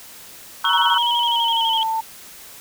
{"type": "chord", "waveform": "sine", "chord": "F# dominant seventh", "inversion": "first", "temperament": "equal with one note detuned", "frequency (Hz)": [932.3, 1108.7, 1318.5, 1493.7], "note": ["A#5", "C#6", "E6", "F#6"], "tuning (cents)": [0, 0, 0, 16], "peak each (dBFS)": -23, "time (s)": [0.64, 0.98], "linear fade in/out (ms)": 5}
{"type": "tone with vibrato", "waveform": "sine", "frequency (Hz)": 3125, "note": "G7", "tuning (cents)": -6, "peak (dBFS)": -19, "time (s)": [0.65, 1.83], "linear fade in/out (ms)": 0, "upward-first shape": "square", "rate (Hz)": 12, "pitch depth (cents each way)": 58}
{"type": "tone with pitch glide", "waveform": "sine", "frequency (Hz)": [950, 891.5], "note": ["A#5", "A5"], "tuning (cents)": [33, 22], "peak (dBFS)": -19, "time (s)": [0.7, 2.01], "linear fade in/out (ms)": 10, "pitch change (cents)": -111, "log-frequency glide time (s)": [1.21, 1.82]}
{"effects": ["white hiss -41 dBFS RMS until 2.6 s"]}